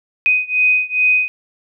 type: beating tone pair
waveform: sine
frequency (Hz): 2500 / 2502.4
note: D#7 / D#7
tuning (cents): +8 / +9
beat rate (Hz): 2.4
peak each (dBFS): -15 / -16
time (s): 0.26-1.28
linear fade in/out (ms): 0
effects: none